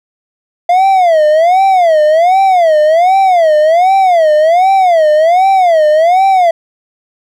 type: tone with vibrato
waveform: triangle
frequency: 686 Hz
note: F5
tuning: 31 cents flat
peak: -3 dBFS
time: 0.69-6.51 s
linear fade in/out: 5 ms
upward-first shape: sine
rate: 1.3 Hz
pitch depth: 220 cents each way
effects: none